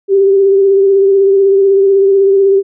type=tone with vibrato; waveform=sine; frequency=392 Hz; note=G4; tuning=in tune; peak=-5 dBFS; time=0.08-2.63 s; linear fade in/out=50 ms; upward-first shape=sine; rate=16 Hz; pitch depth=29 cents each way; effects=none